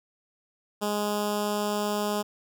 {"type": "tone with notch filter", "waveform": "10% pulse", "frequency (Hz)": 207.7, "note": "G#3", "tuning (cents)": 0, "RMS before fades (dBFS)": -28, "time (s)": [0.81, 2.23], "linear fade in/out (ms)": 20, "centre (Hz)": 2000, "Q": 1.1, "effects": []}